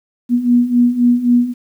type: beating tone pair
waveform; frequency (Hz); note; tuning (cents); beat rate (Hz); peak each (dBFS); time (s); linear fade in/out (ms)
sine; 240.1 / 243.9; B3 / B3; -49 / -21; 3.8; -15 / -11; 0.29-1.54; 50
effects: 8-bit